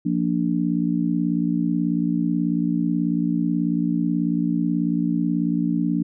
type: chord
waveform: sine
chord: Bb major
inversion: second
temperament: just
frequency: 174.81 / 233.1 / 291.4 Hz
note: F3 / Bb3 / D4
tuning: +2 / 0 / -13 cents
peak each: -23 / -24 / -23 dBFS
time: 0.05-6.03 s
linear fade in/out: 10 ms
effects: none